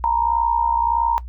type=tone with amplitude modulation; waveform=sine; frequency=932.3 Hz; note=A#5; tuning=in tune; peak=-13 dBFS; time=0.04-1.18 s; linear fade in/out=0 ms; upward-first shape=sine; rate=61.6 Hz; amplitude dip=70%; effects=noise-tail reverb RT60 0.1 s tail -17 dB re dry + added 60 Hz sine -30 dBFS peak until 1.28 s